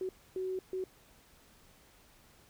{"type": "tone bursts at uneven times", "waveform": "sine", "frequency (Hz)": 374.1, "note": "F#4", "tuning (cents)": 19, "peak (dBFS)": -33, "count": 3, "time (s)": [[0.01, 0.09], [0.36, 0.59], [0.73, 0.84]], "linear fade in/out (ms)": 2, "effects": ["pink hiss -62 dBFS RMS until 2.49 s"]}